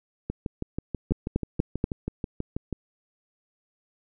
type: two click trains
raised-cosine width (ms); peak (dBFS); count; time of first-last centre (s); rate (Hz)
3; -16 / -10; 16 / 4; 0.3-2.727 / 1.12-1.841; 6.18 / 4.16
effects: none